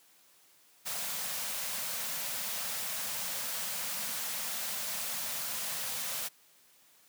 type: band-stop noise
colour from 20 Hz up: white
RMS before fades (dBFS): -36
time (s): 0.85-6.29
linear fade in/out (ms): 20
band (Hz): 250 to 470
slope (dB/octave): 96
effects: white hiss -63 dBFS RMS until 7.08 s + high-pass 150 Hz 12 dB/octave